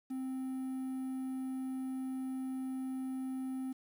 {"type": "tone with quantisation", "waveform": "triangle", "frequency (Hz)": 261.6, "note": "C4", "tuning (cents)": 0, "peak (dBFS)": -34, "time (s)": [0.1, 3.73], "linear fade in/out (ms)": 10, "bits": 10, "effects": []}